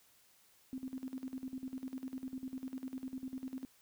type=tone with tremolo; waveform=sine; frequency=260.6 Hz; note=C4; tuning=7 cents flat; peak=-38 dBFS; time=0.73-3.65 s; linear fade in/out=0 ms; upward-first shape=square; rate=10 Hz; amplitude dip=80%; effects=white hiss -67 dBFS RMS until 3.81 s